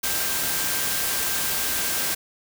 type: tone in noise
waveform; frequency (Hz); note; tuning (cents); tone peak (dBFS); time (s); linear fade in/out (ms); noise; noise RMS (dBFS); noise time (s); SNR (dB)
sine; 1578; G6; +11; -36; 0.03-2.15; 10; white; -25; 0.03-2.15; -14
effects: none